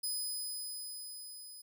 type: tone with level ramp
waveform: 10% pulse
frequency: 5010 Hz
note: D#8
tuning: 11 cents sharp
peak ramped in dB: -28 to -43 dBFS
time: 0.03-1.62 s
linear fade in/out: 10 ms
effects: none